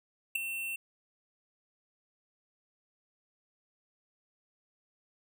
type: tone with ADSR envelope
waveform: square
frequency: 2700 Hz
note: E7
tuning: 41 cents sharp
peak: -24 dBFS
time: 0.35-0.76 s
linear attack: 9 ms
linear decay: 3 ms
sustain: -11 dB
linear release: 6 ms
effects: none